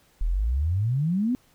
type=exponential sweep; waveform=sine; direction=up; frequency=36.71 to 261.6 Hz; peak=-21 dBFS; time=0.21-1.35 s; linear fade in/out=0 ms; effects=pink hiss -61 dBFS RMS until 1.54 s